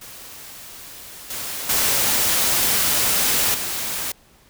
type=noise with level steps; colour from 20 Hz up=white; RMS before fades=-39 / -29 / -19 / -26 dBFS; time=0.01-4.12 s; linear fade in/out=5 ms; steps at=1.3 / 1.69 / 3.54 s; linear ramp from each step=5 ms; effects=pink hiss -54 dBFS RMS until 4.49 s